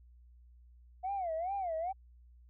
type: tone with vibrato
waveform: sine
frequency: 715 Hz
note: F5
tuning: 41 cents sharp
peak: -32 dBFS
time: 1.03-1.93 s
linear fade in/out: 20 ms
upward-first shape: sine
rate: 2.4 Hz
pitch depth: 200 cents each way
effects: tanh soft clip ceiling -29 dBFS + added 60 Hz sine -56 dBFS peak until 2.49 s